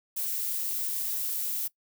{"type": "noise", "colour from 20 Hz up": "violet", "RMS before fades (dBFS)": -31, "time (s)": [0.16, 1.68], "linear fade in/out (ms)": 10, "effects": ["noise-tail reverb RT60 0.1 s tail -21 dB re dry"]}